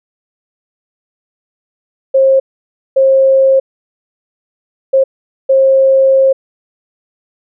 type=tone bursts at uneven times; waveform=sine; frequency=535 Hz; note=C5; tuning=38 cents sharp; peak=-5 dBFS; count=4; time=2.14-2.4 / 2.96-3.6 / 4.93-5.04 / 5.49-6.33 s; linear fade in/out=10 ms; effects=none